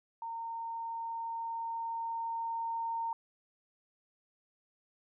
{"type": "tone with level ramp", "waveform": "sine", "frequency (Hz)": 917, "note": "A#5", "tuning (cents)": -29, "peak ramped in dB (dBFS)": [-37, -32], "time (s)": [0.22, 3.13], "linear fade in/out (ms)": 2, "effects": []}